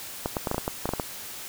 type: clicks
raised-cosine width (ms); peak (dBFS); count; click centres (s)
1; -12; 11; 0.259 / 0.368 / 0.472 / 0.514 / 0.545 / 0.581 / 0.679 / 0.856 / 0.891 / 0.936 / 0.998
effects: white hiss -39 dBFS RMS until 1.48 s